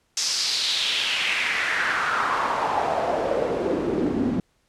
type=noise with band-pass filter sweep; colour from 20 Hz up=pink; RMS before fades=-24 dBFS; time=0.17-4.4 s; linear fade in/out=2 ms; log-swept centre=5800 to 240 Hz; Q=3.2; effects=pink hiss -67 dBFS RMS until 4.68 s + low-pass 10000 Hz 12 dB/octave